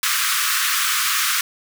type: high-pass noise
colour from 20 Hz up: pink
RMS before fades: -20 dBFS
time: 0.03-1.41 s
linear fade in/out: 2 ms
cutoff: 1100 Hz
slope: 96 dB/octave
effects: none